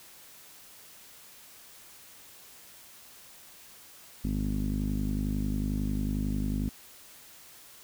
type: tone with low-pass filter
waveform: sawtooth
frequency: 51.1 Hz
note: G#1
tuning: 27 cents flat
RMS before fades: -30 dBFS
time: 4.24-6.69 s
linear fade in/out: 0 ms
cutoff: 240 Hz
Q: 5
effects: white hiss -52 dBFS RMS until 7.83 s